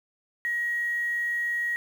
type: tone with quantisation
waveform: sine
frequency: 1897 Hz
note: A#6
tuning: 30 cents sharp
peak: -25 dBFS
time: 0.45-1.76 s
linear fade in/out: 0 ms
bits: 8
effects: none